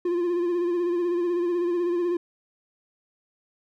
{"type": "tone with vibrato", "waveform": "triangle", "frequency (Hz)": 349.2, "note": "F4", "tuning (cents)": 0, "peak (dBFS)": -20, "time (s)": [0.05, 2.17], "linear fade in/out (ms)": 5, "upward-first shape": "sine", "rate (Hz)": 16, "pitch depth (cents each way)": 42, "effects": []}